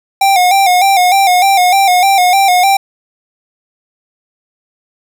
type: tone with vibrato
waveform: square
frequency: 753 Hz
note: F#5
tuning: 30 cents sharp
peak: -7 dBFS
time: 0.21-2.77 s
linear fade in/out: 5 ms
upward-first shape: square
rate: 3.3 Hz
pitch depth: 72 cents each way
effects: 7-bit

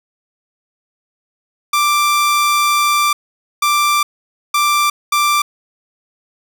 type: tone bursts at uneven times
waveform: sawtooth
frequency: 1178 Hz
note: D6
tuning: 5 cents sharp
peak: -8 dBFS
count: 4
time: 1.73-3.13 / 3.62-4.03 / 4.54-4.9 / 5.12-5.42 s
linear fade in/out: 5 ms
effects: none

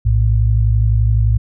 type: tone pair together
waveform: sine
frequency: 58.27 / 110 Hz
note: A#1 / A2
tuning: 0 / 0 cents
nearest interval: major seventh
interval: 1100 cents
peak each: -13 dBFS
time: 0.05-1.38 s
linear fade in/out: 10 ms
effects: none

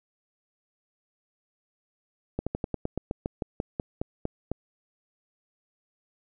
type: slowing click train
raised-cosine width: 2 ms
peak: -15 dBFS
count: 15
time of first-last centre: 2.39-4.516 s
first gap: 76 ms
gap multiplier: 1.1
effects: none

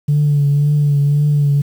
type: tone with vibrato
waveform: sine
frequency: 145.2 Hz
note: D3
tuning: 19 cents flat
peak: -9 dBFS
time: 0.08-1.62 s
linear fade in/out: 10 ms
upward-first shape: triangle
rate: 1.9 Hz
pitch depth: 40 cents each way
effects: tanh soft clip ceiling -7 dBFS + 7-bit

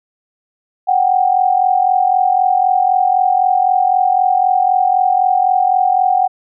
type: tone pair together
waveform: sine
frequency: 738 / 781.9 Hz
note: F#5 / G5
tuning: -5 / -5 cents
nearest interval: minor second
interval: 100 cents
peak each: -12 / -14 dBFS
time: 0.87-6.28 s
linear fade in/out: 20 ms
effects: none

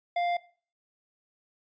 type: tone with hard clipping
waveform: sine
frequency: 698.5 Hz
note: F5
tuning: in tune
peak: -27 dBFS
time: 0.16-0.37 s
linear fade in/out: 5 ms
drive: 9 dB
effects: noise-tail reverb RT60 0.4 s tail -18 dB re dry + resampled to 16000 Hz

